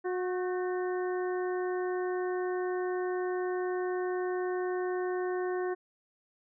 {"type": "harmonic tone with a mistuned harmonic", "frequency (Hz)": 364, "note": "F#4", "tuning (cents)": -28, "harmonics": [1, 2, 3, 4, 5], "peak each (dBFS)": [-30, -39, -43, -45, -45], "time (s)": [0.04, 5.75], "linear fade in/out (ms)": 20, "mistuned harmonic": 4, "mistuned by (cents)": 63, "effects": []}